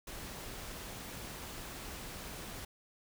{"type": "noise", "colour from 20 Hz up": "pink", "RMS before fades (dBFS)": -45, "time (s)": [0.07, 2.65], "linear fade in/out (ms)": 5, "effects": []}